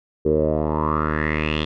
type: tone with low-pass filter sweep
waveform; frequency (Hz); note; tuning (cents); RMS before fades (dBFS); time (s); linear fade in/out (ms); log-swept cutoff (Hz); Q
10% pulse; 76.8; D#2; -22; -21; 0.25-1.65; 10; 420 to 3400; 5.9
effects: none